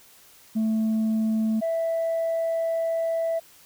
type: tone pair in turn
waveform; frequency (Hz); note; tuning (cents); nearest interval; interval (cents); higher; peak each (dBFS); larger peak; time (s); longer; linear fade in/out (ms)
sine; 220 / 659.3; A3 / E5; 0 / 0; octave + perfect fifth; 1900; second; -18 / -21; first; 0.55-1.61 / 1.61-3.4; second; 20
effects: tanh soft clip ceiling -20 dBFS + white hiss -53 dBFS RMS until 3.65 s